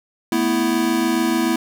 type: chord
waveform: square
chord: A suspended second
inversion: none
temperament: equal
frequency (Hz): 220 / 246.9 / 329.6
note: A3 / B3 / E4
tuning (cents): 0 / 0 / 0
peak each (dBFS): -25 / -22 / -20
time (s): 0.32-1.56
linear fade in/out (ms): 2
effects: none